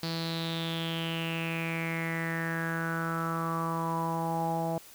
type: tone with low-pass filter sweep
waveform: sawtooth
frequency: 164.81 Hz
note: E3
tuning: in tune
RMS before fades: -32 dBFS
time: 0.03-4.78 s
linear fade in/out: 2 ms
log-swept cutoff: 4500 to 730 Hz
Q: 7.4
effects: white hiss -52 dBFS RMS until 4.94 s